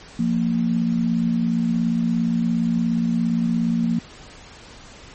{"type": "tone pair together", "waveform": "sine", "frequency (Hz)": [174.61, 231.8], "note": ["F3", "A#3"], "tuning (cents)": [0, -10], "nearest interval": "perfect fourth", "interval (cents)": 490, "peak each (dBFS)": [-22, -19], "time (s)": [0.19, 3.99], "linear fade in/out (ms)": 5, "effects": ["pink hiss -43 dBFS RMS until 5.14 s", "MP3 32 kbps"]}